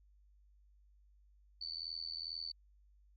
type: tone with amplitude modulation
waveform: sine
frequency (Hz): 4510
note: C#8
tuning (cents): +29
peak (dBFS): -36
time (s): 1.61-2.52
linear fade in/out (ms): 5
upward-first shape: sine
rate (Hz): 82.3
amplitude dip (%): 95
effects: added 50 Hz sine -63 dBFS peak until 3.16 s + MP3 32 kbps